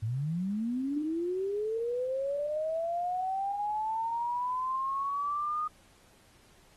sine linear sweep, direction up, 103.1 to 1237 Hz, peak -29 dBFS, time 0.02-5.68 s, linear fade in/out 10 ms, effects pink hiss -62 dBFS RMS until 6.76 s + AAC 32 kbps

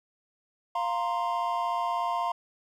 triangle chord, F suspended fourth, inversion none, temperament just, 698.5 / 931.3 / 1047.7 Hz, F5 / Bb5 / C6, 0 / -2 / +2 cents, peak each -29 dBFS, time 0.75-2.32 s, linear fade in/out 5 ms, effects none

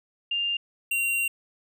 sine / square tone pair in turn, 2800 / 2760 Hz, F7 / F7, +4 / -21 cents, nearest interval unison, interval 25 cents, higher first, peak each -24 dBFS, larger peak neither, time 0.31-0.57 / 0.91-1.28 s, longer second, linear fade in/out 5 ms, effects none

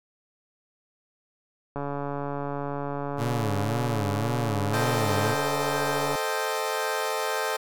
click train, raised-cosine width 1 ms, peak -18 dBFS, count 625, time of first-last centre 1.76-6.154 s, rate 142 Hz
sawtooth tone with vibrato, 110 Hz, A2, in tune, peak -22 dBFS, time 3.17-5.36 s, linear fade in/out 50 ms, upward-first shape sine, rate 1.9 Hz, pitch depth 170 cents each way
20% pulse chord, A half-diminished seventh, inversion none, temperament equal, 440 / 523.3 / 622.3 / 784 Hz, A4 / C5 / Eb5 / G5, 0 / 0 / 0 / 0 cents, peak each -25 / -27 / -27 / -29 dBFS, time 4.73-7.57 s, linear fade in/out 10 ms
effects none

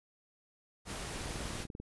pink noise, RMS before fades -41 dBFS, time 0.85-1.67 s, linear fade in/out 50 ms
click train, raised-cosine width 3 ms, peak -31 dBFS, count 14, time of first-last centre 1.16-1.8 s, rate 20.3 Hz
effects resampled to 24000 Hz

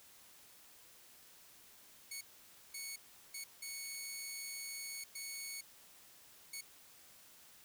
10% pulse tone bursts at uneven times, 2217 Hz, C#7, in tune, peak -34 dBFS, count 6, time 2.11-2.21 / 2.74-2.96 / 3.34-3.44 / 3.62-5.04 / 5.15-5.61 / 6.53-6.61 s, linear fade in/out 5 ms, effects white hiss -61 dBFS RMS until 7.64 s

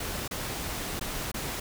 pink noise with dropouts, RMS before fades -34 dBFS, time 0-1.6 s, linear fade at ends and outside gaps 5 ms, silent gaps 0.279-0.31 / 0.996-1.01 / 1.317-1.341 s, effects none

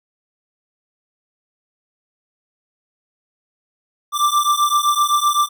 square beating tone pair, 1174.7 / 1182.5 Hz, D6 / D6, 0 / +12 cents, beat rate 7.8 Hz, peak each -18 dBFS, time 4.12-5.49 s, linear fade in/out 50 ms, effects none

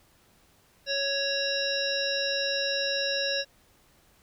harmonic tone with a mistuned harmonic, 554.4 Hz, C#5, in tune, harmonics 1 / 3 / 5 / 7 / 9 / 10, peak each -31 / -33 / -35 / -33 / -37 / -32 dBFS, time 0.86-3.45 s, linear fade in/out 50 ms, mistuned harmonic 9, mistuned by +27 cents, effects pink hiss -62 dBFS RMS until 4.22 s

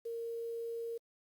sine tone with quantisation, 462.9 Hz, A#4, 12 cents flat, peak -37 dBFS, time 0.05-0.98 s, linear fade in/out 10 ms, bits 10, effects Opus 48 kbps

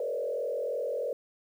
sine tone with frequency modulation, 523.3 Hz, C5, in tune, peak -29 dBFS, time 0-1.13 s, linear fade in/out 2 ms, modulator 43 Hz, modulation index 1.7, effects 10-bit

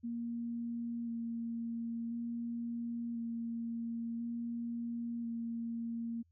sine tone with vibrato, 233.1 Hz, A#3, in tune, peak -36 dBFS, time 0.03-6.23 s, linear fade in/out 20 ms, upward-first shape square, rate 0.48 Hz, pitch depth 12 cents each way, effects added 84 Hz sine -68 dBFS peak until 6.31 s

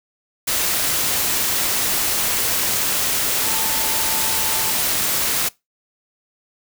sine tone in noise, 886 Hz, A5, 12 cents sharp, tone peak -31 dBFS, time 3.44-4.71 s, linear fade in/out 10 ms, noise white, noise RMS -20 dBFS, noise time 0.47-5.49 s, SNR -14 dB, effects noise-tail reverb RT60 0.2 s tail -22 dB re dry

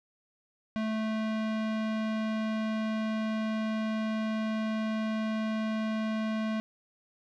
square tone with low-pass filter, 218.8 Hz, A3, 9 cents flat, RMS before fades -31 dBFS, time 0.76-6.6 s, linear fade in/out 0 ms, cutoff 3300 Hz, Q 0.8, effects none

